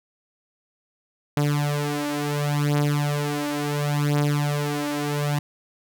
sawtooth beating tone pair, 145.9 / 146.61 Hz, D3 / D3, -11 / -3 cents, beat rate 0.71 Hz, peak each -20 / -21 dBFS, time 1.37-5.39 s, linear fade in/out 2 ms, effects none

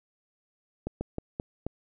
slowing click train, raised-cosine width 2 ms, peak -18 dBFS, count 5, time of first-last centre 0.87-1.666 s, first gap 140 ms, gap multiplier 1.24, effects none

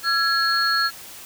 sine tone cluster, 1349 / 1666 / 4318 Hz, E6 / G#6 / C#8, +40 / +5 / -46 cents, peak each -22 dBFS, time 0.03-0.91 s, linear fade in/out 50 ms, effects white hiss -40 dBFS RMS until 1.25 s

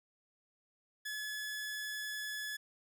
sawtooth tone, 1709 Hz, G#6, 49 cents sharp, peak -35 dBFS, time 1.05-2.57 s, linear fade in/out 10 ms, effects none

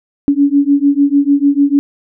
sine beating tone pair, 280 / 286.7 Hz, C#4 / D4, +18 / -42 cents, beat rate 6.7 Hz, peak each -11 dBFS, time 0.28-1.79 s, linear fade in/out 0 ms, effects none

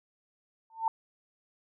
sine tone with exponential growth, 897 Hz, A5, 33 cents sharp, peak -21 dBFS, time 0.7-0.88 s, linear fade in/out 2 ms, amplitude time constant 39 ms, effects none

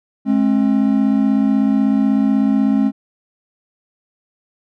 triangle tone pair together, 211.9 / 268.1 Hz, G#3 / C4, +35 / +42 cents, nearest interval major third, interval 407 cents, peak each -13 dBFS, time 0.25-2.92 s, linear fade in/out 50 ms, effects none

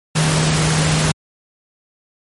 sine tone in noise, 156 Hz, D#3, 5 cents sharp, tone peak -15 dBFS, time 0.15-1.12 s, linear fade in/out 10 ms, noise pink, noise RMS -18 dBFS, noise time 0.15-1.12 s, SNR 0 dB, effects high-pass 80 Hz 12 dB/octave + MP3 48 kbps

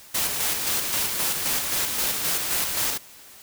white noise with tremolo, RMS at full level -24 dBFS, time 0.14-2.98 s, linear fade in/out 10 ms, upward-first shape square, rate 3.8 Hz, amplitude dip 35%, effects white hiss -47 dBFS RMS until 3.42 s

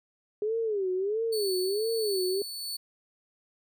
sine tone with vibrato, 410 Hz, G#4, 22 cents flat, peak -26 dBFS, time 0.42-2.42 s, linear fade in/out 2 ms, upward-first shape sine, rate 1.5 Hz, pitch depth 190 cents each way
sawtooth tone with tremolo, 4458 Hz, C#8, 9 cents sharp, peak -29 dBFS, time 1.32-2.77 s, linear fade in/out 10 ms, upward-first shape sine, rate 1.5 Hz, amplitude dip 40%
effects none

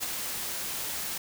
white noise with ADSR envelope, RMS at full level -30 dBFS, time 0-1.18 s, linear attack 31 ms, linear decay 20 ms, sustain -4 dB, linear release 4 ms, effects none

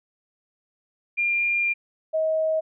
sine tone pair in turn, 2399 / 634.1 Hz, D7 / D#5, +36 / +33 cents, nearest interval octave + major seventh, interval 2303 cents, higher first, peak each -20 dBFS, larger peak neither, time 1.17-1.74 / 2.13-2.61 s, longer first, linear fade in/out 20 ms, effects none

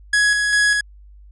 45% pulse tone with tremolo, 1673 Hz, G#6, 12 cents sharp, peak -13 dBFS, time 0.13-0.81 s, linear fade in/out 5 ms, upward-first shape square, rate 2.5 Hz, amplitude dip 35%, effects added 50 Hz sine -41 dBFS peak until 1.31 s + resampled to 24000 Hz

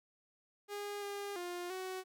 sawtooth tone with pitch steps, 409.1 / 404 / 353 / 373.6 Hz, G#4 / G#4 / F4 / F#4, -26 / -48 / +19 / +17 cents, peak -36 dBFS, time 0.68-2.04 s, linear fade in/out 50 ms, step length 340 ms, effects none

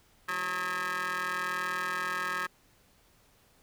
25% pulse ring-modulated tone, 178.7 Hz, F3, 40 cents sharp, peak -24 dBFS, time 0.28-2.47 s, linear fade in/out 10 ms, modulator 1450 Hz, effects pink hiss -64 dBFS RMS until 3.62 s

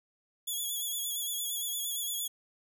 5% pulse tone with vibrato, 3386 Hz, G#7, 33 cents sharp, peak -25 dBFS, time 0.47-2.28 s, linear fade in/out 10 ms, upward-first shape sine, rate 8.7 Hz, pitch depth 47 cents each way, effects none

